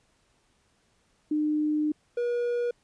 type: tone pair in turn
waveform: sine / triangle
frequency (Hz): 302.8 / 480.7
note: D#4 / B4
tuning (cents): -47 / -47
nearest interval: minor sixth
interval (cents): 800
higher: second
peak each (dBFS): -23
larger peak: neither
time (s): 1.31-1.92 / 2.17-2.71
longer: first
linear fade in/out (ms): 5
effects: pink hiss -68 dBFS RMS until 2.83 s + resampled to 22050 Hz